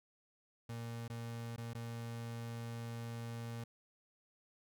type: tone with dropouts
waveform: 35% pulse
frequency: 116.54 Hz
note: A#2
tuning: in tune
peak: -40 dBFS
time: 0.69-3.64 s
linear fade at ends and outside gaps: 5 ms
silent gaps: 1.08-1.099 / 1.563-1.579 / 1.734-1.748 s
effects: none